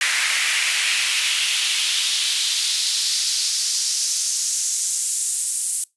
pink noise with high-pass filter sweep, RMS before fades -21 dBFS, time 0.01-5.84 s, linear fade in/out 2 ms, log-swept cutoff 1900 to 8900 Hz, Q 2.2, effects noise-tail reverb RT60 0.2 s tail -23 dB re dry + resampled to 24000 Hz

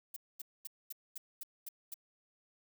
violet noise bursts, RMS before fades -43 dBFS, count 8, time 0.14-1.942 s, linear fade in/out 5 ms, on 24 ms, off 230 ms, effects none

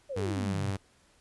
sine exponential sweep, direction down, 593 to 106.1 Hz, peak -33 dBFS, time 0.09-0.72 s, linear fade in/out 20 ms
sawtooth tone with vibrato, 98 Hz, G2, in tune, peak -27 dBFS, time 0.16-0.77 s, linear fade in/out 10 ms, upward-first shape square, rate 15 Hz, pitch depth 14 cents each way
effects pink hiss -64 dBFS RMS until 1.2 s + resampled to 24000 Hz

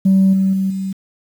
sine tone with level steps, 191.8 Hz, G3, 37 cents flat, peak -7 / -11 / -14 / -19 dBFS, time 0.05-0.93 s, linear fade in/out 10 ms, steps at 0.33 / 0.53 / 0.7 s, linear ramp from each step 5 ms, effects tanh soft clip ceiling -6 dBFS + 7-bit

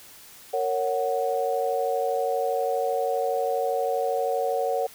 sine chord, F# major, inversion first, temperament just, 462.5 / 555 / 740 Hz, A#4 / C#5 / F#5, -14 / +2 / 0 cents, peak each -27 dBFS, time 0.53-4.87 s, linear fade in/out 10 ms, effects white hiss -48 dBFS RMS until 4.94 s

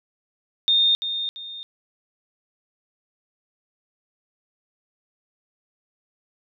sine tone with echo, 3654 Hz, A#7, 35 cents flat, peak -15 dBFS, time 0.68-0.95 s, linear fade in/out 0 ms, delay 340 ms, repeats 2, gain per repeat -9 dB, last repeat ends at 1.63 s, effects none

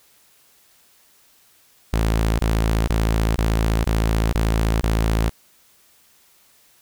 sawtooth tone bursts, 55 Hz, A1, in tune, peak -13 dBFS, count 7, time 1.93-5.294 s, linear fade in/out 0 ms, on 460 ms, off 24 ms, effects white hiss -56 dBFS RMS until 6.81 s

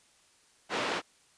pink band-pass noise, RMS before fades -32 dBFS, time 0.69-1.02 s, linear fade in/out 50 ms, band 360 to 3500 Hz, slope 12 dB/octave, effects white hiss -64 dBFS RMS until 1.37 s + resampled to 22050 Hz

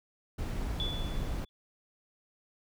brown noise, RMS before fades -34 dBFS, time 0.38-1.45 s, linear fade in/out 10 ms
sine tone with exponential decay, 3447 Hz, A7, 36 cents flat, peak -31 dBFS, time 0.8-1.49 s, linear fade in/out 0 ms, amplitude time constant 150 ms
effects none

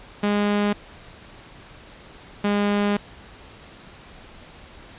sawtooth tone pair in turn, 205.7 / 204.4 Hz, G#3 / G#3, -16 / -27 cents, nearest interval unison, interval 11 cents, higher first, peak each -15 dBFS, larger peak neither, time 0.23-0.73 / 2.44-2.97 s, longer second, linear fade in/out 5 ms, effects pink hiss -45 dBFS RMS until 4.98 s + resampled to 8000 Hz

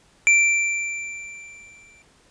square tone with exponential decay, 2349 Hz, D7, in tune, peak -12 dBFS, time 0.27-2.02 s, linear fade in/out 0 ms, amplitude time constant 380 ms, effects pink hiss -57 dBFS RMS until 2.3 s + resampled to 22050 Hz

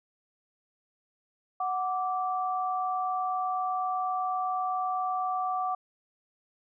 sine tone pair together, 740 / 1167.9 Hz, F#5 / D6, 0 / -10 cents, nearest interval minor sixth, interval 790 cents, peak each -29 / -31 dBFS, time 1.6-5.75 s, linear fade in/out 5 ms, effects none

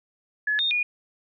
sine tone with pitch steps, 1704 / 3669 / 2445 Hz, G#6 / A#7 / D#7, +44 / -28 / -31 cents, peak -21 dBFS, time 0.47-0.83 s, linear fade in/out 5 ms, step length 120 ms, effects none

